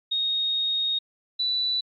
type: tone pair in turn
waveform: sine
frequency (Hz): 3729 / 3966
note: A#7 / B7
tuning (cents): 0 / +7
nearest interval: minor second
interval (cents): 107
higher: second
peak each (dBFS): -22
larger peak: neither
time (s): 0.11-0.99 / 1.39-1.81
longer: first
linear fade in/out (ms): 10
effects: MP3 48 kbps